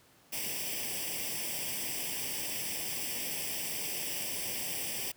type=noise with comb filter; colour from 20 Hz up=white; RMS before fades=-36 dBFS; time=0.32-5.12 s; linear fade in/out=10 ms; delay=0.37 ms; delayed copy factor=+0.85; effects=pink hiss -62 dBFS RMS until 5.16 s + high-pass 100 Hz 12 dB/octave